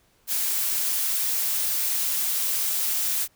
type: noise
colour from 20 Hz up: blue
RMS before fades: -25 dBFS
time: 0.27-3.28 s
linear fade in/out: 50 ms
effects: pink hiss -63 dBFS RMS until 3.35 s